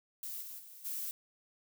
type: noise with level steps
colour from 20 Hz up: violet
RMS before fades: -42 / -46 / -53 / -39 dBFS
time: 0.23-1.11 s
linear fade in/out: 0 ms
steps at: 0.41 / 0.58 / 0.84 s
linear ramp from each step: 20 ms
effects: none